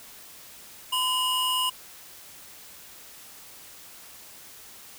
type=tone pair together; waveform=square; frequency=1017.1 / 2871 Hz; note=C6 / F7; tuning=-49 / +47 cents; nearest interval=octave + tritone; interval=1796 cents; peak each=-28 / -26 dBFS; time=0.92-1.7 s; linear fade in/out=10 ms; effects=white hiss -47 dBFS RMS until 4.98 s